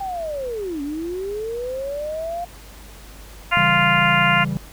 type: linear two-way sweep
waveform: sine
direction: down then up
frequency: 799 to 277.2 to 707 Hz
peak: -24 dBFS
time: 0-2.45 s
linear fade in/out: 10 ms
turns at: 0.82 s
type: harmonic tone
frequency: 348.6 Hz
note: F4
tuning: 3 cents flat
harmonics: 2 / 3 / 4 / 5 / 6 / 7 / 8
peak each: -23 / -21 / -20 / -25 / -21 / -26 / -23 dBFS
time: 3.51-4.45 s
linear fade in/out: 20 ms
type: chord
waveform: triangle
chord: C# diminished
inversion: none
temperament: equal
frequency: 138.59 / 164.81 / 196 Hz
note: C#3 / E3 / G3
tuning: 0 / 0 / 0 cents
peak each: -24 dBFS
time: 3.57-4.57 s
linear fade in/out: 0 ms
effects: added 50 Hz sine -41 dBFS peak until 4.72 s + pink hiss -44 dBFS RMS until 4.72 s